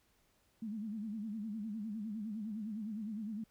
sine tone with vibrato, 214.5 Hz, A3, 44 cents flat, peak -38 dBFS, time 0.62-3.44 s, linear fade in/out 5 ms, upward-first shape sine, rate 9.8 Hz, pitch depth 110 cents each way, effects pink hiss -73 dBFS RMS until 3.5 s

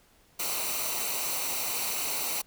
white noise with comb filter, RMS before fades -31 dBFS, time 0.39-2.42 s, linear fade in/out 10 ms, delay 0.59 ms, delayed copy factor -0.65, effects pink hiss -62 dBFS RMS until 2.46 s

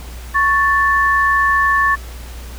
sine tone pair together, 1108.7 / 1760 Hz, C#6 / A6, 0 / 0 cents, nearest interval minor sixth, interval 800 cents, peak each -14 dBFS, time 0.34-1.96 s, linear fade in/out 20 ms, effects added 60 Hz sine -29 dBFS peak until 2.58 s + pink hiss -38 dBFS RMS until 2.58 s

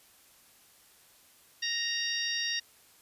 harmonic tone, 932.3 Hz, A#5, in tune, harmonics 2 / 3 / 4 / 5 / 6, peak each -35 / -37 / -36 / -38 / -35 dBFS, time 1.62-2.6 s, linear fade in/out 10 ms, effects white hiss -60 dBFS RMS until 3.01 s + resampled to 32000 Hz

